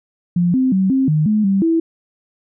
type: tone with pitch steps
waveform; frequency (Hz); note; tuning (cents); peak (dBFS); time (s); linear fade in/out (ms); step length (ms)
sine; 175 / 259.5 / 190 / 265.8 / 153.3 / 213.2 / 195.2 / 328.6; F3 / C4 / F#3 / C4 / D#3 / G#3 / G3 / E4; +4 / -14 / +46 / +27 / -25 / +46 / -7 / -5; -12; 0.36-1.8; 5; 180
effects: none